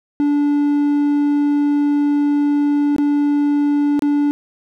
triangle tone with dropouts, 290.1 Hz, D4, 21 cents flat, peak -11 dBFS, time 0.2-4.31 s, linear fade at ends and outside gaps 0 ms, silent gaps 2.963-2.983 / 3.993-4.022 s, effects none

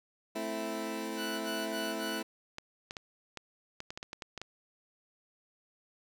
20% pulse chord, A minor, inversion none, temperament equal with one note detuned, 220 / 262.4 / 329.6 Hz, A3 / C4 / E4, 0 / +5 / 0 cents, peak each -34 / -37 / -33 dBFS, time 0.35-2.23 s, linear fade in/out 10 ms
20% pulse tone bursts, 1480 Hz, F#6, in tune, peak -33 dBFS, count 4, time 1.16-2.226 s, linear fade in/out 50 ms, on 250 ms, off 22 ms
clicks, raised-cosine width 0.2 ms, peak -23 dBFS, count 12, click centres 2.584 / 2.909 / 2.968 / 3.373 / 3.804 / 3.905 / 3.975 / 4.029 / 4.131 / 4.222 / 4.377 / 4.416 s
effects none

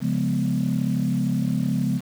sine chord, C# dominant seventh, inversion none, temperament equal with one note detuned, 136.68 / 174.61 / 207.7 / 246.9 Hz, C#3 / E#3 / G#3 / B3, -24 / 0 / 0 / 0 cents, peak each -25 dBFS, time 0-2.01 s, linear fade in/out 50 ms, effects tanh soft clip ceiling -13 dBFS + 7-bit

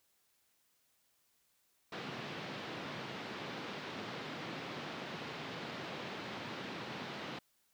pink band-pass noise, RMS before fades -44 dBFS, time 1.92-7.39 s, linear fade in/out 5 ms, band 140 to 4200 Hz, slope 24 dB/octave, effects white hiss -75 dBFS RMS until 7.73 s

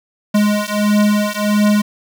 square beating tone pair, 207.7 / 209.2 Hz, G#3 / G#3, 0 / +13 cents, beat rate 1.5 Hz, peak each -16 dBFS, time 0.34-1.82 s, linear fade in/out 10 ms, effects 7-bit

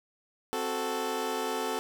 20% pulse chord, F# diminished, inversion second, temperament equal, 261.6 / 370 / 440 Hz, C4 / F#4 / A4, 0 / 0 / 0 cents, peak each -32 / -31 / -27 dBFS, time 0.53-1.79 s, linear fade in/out 0 ms, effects none

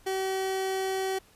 30% pulse tone, 381.6 Hz, G4, 47 cents flat, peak -25 dBFS, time 0.06-1.19 s, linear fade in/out 10 ms, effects pink hiss -59 dBFS RMS until 1.35 s + resampled to 32000 Hz

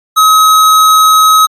square tone, 1274 Hz, D#6, 41 cents sharp, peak -4 dBFS, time 0.16-1.47 s, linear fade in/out 20 ms, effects AAC 48 kbps

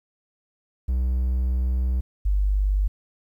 triangle / sine tone pair in turn, 63 / 49.43 Hz, B1 / G1, +35 / +15 cents, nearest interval major third, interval 420 cents, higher first, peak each -18 dBFS, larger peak neither, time 0.88-2.01 / 2.25-2.88 s, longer first, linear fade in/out 10 ms, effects 10-bit

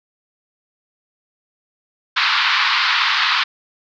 pink band-pass noise, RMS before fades -17 dBFS, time 2.16-3.44 s, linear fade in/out 10 ms, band 1000 to 4600 Hz, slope 48 dB/octave, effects none

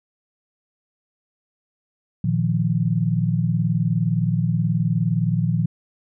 sine chord, Bb suspended fourth, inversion none, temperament equal, 116.54 / 155.56 / 174.61 Hz, Bb2 / Eb3 / F3, 0 / 0 / 0 cents, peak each -22 dBFS, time 2.24-5.66 s, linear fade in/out 5 ms, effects none

